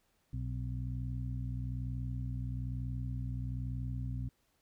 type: harmonic tone with a mistuned harmonic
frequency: 61.1 Hz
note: B1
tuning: 18 cents flat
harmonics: 1 / 2 / 3 / 4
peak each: -39 / -37 / -49 / -47 dBFS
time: 0.33-4.29 s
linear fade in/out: 5 ms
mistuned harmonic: 4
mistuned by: +89 cents
effects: pink hiss -75 dBFS RMS until 4.61 s